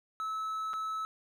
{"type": "tone with dropouts", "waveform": "triangle", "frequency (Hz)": 1300, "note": "E6", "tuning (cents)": -24, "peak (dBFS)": -31, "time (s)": [0.2, 1.05], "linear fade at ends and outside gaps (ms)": 0, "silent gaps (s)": [0.733, 0.738], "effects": []}